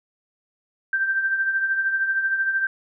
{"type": "tone with tremolo", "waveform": "sine", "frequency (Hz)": 1568, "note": "G6", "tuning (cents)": 0, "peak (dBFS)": -17, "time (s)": [0.93, 2.67], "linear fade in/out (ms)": 2, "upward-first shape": "triangle", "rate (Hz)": 13, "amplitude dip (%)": 60, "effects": []}